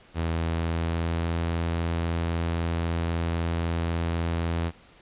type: tone with pitch glide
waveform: sawtooth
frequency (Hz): 82.41 to 83.8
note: E2 to E2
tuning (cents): 0 to +29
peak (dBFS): -21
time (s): 0.14-4.72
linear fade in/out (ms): 50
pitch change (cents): +29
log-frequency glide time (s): 0.38-1.39
effects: pink hiss -54 dBFS RMS until 5.01 s + resampled to 8000 Hz